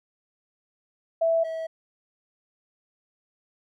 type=tone pair in turn; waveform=sine / triangle; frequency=659.3 / 648.3 Hz; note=E5 / E5; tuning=0 / -29 cents; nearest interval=unison; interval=29 cents; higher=first; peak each=-19 / -27 dBFS; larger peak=first; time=1.21-1.44 / 1.44-1.67 s; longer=neither; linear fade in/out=10 ms; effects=none